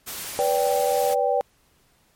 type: noise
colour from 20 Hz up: white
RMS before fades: -33 dBFS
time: 0.06-1.15 s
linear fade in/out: 20 ms
type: chord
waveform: sine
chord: G major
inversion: first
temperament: equal with one note detuned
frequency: 493.9 / 576.9 / 784 Hz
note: B4 / D5 / G5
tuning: 0 / -31 / 0 cents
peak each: -23 dBFS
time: 0.39-1.41 s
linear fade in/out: 0 ms
effects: pink hiss -62 dBFS RMS until 2.15 s + MP3 64 kbps